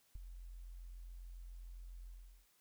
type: tone with ADSR envelope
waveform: sine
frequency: 43.65 Hz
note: F1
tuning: in tune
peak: -39 dBFS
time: 0.15-2.47 s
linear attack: 6 ms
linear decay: 9 ms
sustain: -9 dB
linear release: 400 ms
effects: white hiss -73 dBFS RMS until 2.6 s